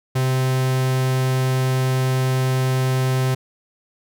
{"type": "tone", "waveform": "45% pulse", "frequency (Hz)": 130, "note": "C3", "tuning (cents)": -11, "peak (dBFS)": -17, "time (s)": [0.15, 3.35], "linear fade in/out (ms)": 10, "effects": []}